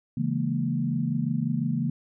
sine chord, A# half-diminished seventh, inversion first, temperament equal, 138.59 / 164.81 / 207.7 / 233.1 Hz, C#3 / E3 / G#3 / A#3, 0 / 0 / 0 / 0 cents, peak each -29 / -29 / -33 / -28 dBFS, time 0.17-1.9 s, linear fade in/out 5 ms, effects none

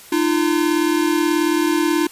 square tone pair together, 303.8 / 342.3 Hz, D#4 / F4, -41 / -35 cents, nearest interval major second, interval 206 cents, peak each -19 dBFS, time 0.12-2.07 s, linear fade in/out 5 ms, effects white hiss -42 dBFS RMS until 2.11 s + resampled to 32000 Hz

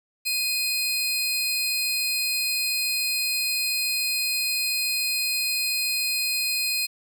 sawtooth tone pair together, 2492 / 4191 Hz, D#7 / C8, +2 / +2 cents, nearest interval major sixth, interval 900 cents, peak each -23 dBFS, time 0.25-6.87 s, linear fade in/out 20 ms, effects 9-bit

